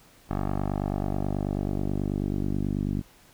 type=tone with low-pass filter sweep; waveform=10% pulse; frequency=49.26 Hz; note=G1; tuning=9 cents sharp; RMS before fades=-28 dBFS; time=0.29-3.02 s; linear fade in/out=20 ms; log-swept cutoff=1100 to 250 Hz; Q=1.4; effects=pink hiss -56 dBFS RMS until 3.33 s